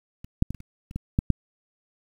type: clicks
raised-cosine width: 5 ms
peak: -28 / -6 / -17 / -29 / -30 / -28 / -16 / -8 / -6 dBFS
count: 9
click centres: 0.245 / 0.424 / 0.506 / 0.547 / 0.604 / 0.911 / 0.96 / 1.189 / 1.303 s
effects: 8-bit